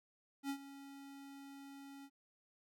square tone with ADSR envelope, 277.2 Hz, C#4, in tune, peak -37 dBFS, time 0.43-2.1 s, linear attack 65 ms, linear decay 78 ms, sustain -15 dB, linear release 58 ms, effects none

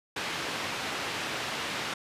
white band-pass noise, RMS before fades -34 dBFS, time 0.16-1.94 s, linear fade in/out 5 ms, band 110 to 3100 Hz, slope 12 dB/octave, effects resampled to 32000 Hz

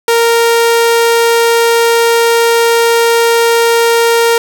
sawtooth tone, 464.4 Hz, A#4, 7 cents flat, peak -3 dBFS, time 0.08-4.38 s, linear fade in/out 2 ms, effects none

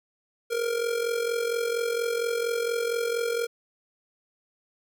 square tone with amplitude modulation, 468.2 Hz, A#4, 8 cents sharp, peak -23 dBFS, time 0.5-3.47 s, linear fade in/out 20 ms, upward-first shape sine, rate 44.3 Hz, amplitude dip 65%, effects none

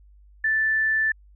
sine tone, 1760 Hz, A6, in tune, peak -19 dBFS, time 0.44-1.12 s, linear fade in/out 5 ms, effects added 50 Hz sine -49 dBFS peak until 1.35 s

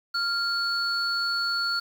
sine tone pair together, 1391 / 4416 Hz, F6 / C#8, -7 / -7 cents, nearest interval octave + minor sixth, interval 2000 cents, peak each -26 dBFS, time 0.14-1.8 s, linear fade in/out 10 ms, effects tanh soft clip ceiling -17 dBFS + 8-bit

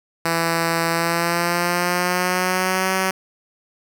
5% pulse tone with pitch glide, 166.4 to 188.95 Hz, E3 to F#3, +17 to +37 cents, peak -7 dBFS, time 0.25-3.11 s, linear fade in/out 5 ms, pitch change +220 cents, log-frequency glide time 0.89-2.92 s, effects none

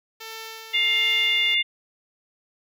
5% pulse tone with tremolo, 446.2 Hz, A4, 24 cents sharp, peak -23 dBFS, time 0.2-1.55 s, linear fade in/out 10 ms, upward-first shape sine, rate 1.4 Hz, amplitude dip 45%
harmonic tone, 704 Hz, F5, 14 cents sharp, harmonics 3 / 4 / 5, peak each -22 / -23 / -24 dBFS, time 0.73-1.63 s, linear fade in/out 20 ms
effects none

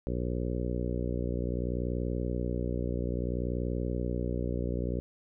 harmonic tone, 60.6 Hz, B1, 32 cents flat, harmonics 1 / 2 / 3 / 4 / 5 / 6 / 7 / 8 / 9, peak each -33 / -36 / -38 / -39 / -40 / -41 / -41 / -42 / -43 dBFS, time 0.07-5 s, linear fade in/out 0 ms, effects none

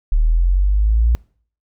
sine linear sweep, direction up, 36.68 to 59.1 Hz, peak -11 dBFS, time 0.12-1.15 s, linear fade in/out 0 ms, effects noise-tail reverb RT60 0.5 s tail -24 dB re dry

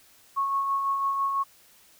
sine tone with tremolo, 1100 Hz, C#6, 14 cents flat, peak -22 dBFS, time 0.36-1.44 s, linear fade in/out 20 ms, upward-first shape sine, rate 6 Hz, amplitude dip 35%, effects white hiss -57 dBFS RMS until 1.99 s

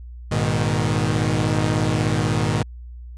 sawtooth chord, G# minor, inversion none, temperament equal with one note detuned, 103.83 / 120.3 / 155.56 Hz, G#2 / B2 / D#3, 0 / -45 / 0 cents, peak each -19 dBFS, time 0.31-2.63 s, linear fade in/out 10 ms, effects added 60 Hz sine -34 dBFS peak until 3.17 s + resampled to 22050 Hz

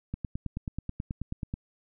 click train, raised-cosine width 5 ms, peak -20 dBFS, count 14, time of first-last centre 0.14-1.539 s, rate 9.29 Hz, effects none

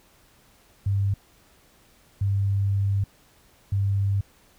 sine tone bursts at uneven times, 99.1 Hz, G2, 19 cents sharp, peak -20 dBFS, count 3, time 0.86-1.14 / 2.21-3.04 / 3.72-4.21 s, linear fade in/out 5 ms, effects pink hiss -58 dBFS RMS until 4.58 s

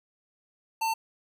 square tone, 896 Hz, A5, 31 cents sharp, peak -26 dBFS, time 0.81-0.94 s, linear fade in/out 10 ms, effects none

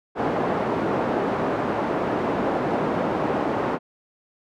pink band-pass noise, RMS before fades -24 dBFS, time 0.15-3.79 s, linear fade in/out 50 ms, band 240 to 960 Hz, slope 12 dB/octave, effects none

